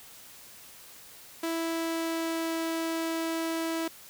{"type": "tone with pitch glide", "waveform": "sawtooth", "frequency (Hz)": [329.6, 327.3], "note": ["E4", "E4"], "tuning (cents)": [0, -12], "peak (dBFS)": -25, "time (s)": [1.43, 3.88], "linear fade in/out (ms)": 5, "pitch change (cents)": -12, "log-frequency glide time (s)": [1.54, 2.7], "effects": ["white hiss -50 dBFS RMS until 4.09 s"]}